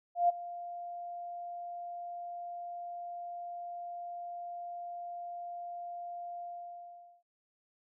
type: tone with ADSR envelope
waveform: sine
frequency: 698.5 Hz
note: F5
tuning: in tune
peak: -21 dBFS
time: 0.15-7.23 s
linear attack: 140 ms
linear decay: 17 ms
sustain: -18 dB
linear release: 820 ms
effects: none